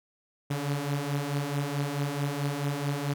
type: beating tone pair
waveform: sawtooth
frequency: 139.8 / 144.4 Hz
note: C#3 / D3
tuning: +15 / -29 cents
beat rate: 4.6 Hz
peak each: -29 / -26 dBFS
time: 0.5-3.14 s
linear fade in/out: 10 ms
effects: none